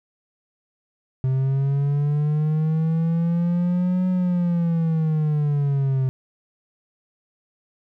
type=linear two-way sweep; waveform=triangle; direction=up then down; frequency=130 to 184.4 to 130 Hz; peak=-16 dBFS; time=1.24-6.09 s; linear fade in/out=0 ms; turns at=4.08 s; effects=none